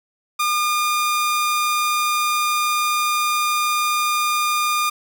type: tone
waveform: sawtooth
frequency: 1211 Hz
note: D#6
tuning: 47 cents flat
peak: -14 dBFS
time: 0.39-4.9 s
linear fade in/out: 10 ms
effects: none